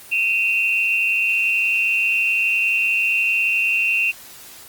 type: tone pair together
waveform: sine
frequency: 2522 / 2733 Hz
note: D#7 / F7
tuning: +23 / -38 cents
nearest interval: minor second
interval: 139 cents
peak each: -20 / -18 dBFS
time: 0.11-4.12 s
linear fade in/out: 20 ms
effects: white hiss -41 dBFS RMS until 4.68 s + Opus 24 kbps